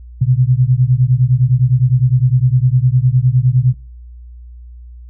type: beating tone pair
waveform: sine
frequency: 122.5 / 132.3 Hz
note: B2 / C3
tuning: -14 / +20 cents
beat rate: 9.8 Hz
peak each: -12 dBFS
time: 0.21-3.74 s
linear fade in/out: 10 ms
effects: noise-tail reverb RT60 0.3 s tail -19 dB re dry + added 60 Hz sine -32 dBFS peak until 5.09 s